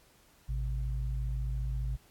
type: tone pair together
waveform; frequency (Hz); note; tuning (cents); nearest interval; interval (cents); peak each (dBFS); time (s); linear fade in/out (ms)
sine; 54.24 / 128.9; A1 / C3; -24 / -26; octave + minor third; 1498; -31 / -37; 0.48-1.97; 20
effects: pink hiss -63 dBFS RMS until 2.1 s + AAC 64 kbps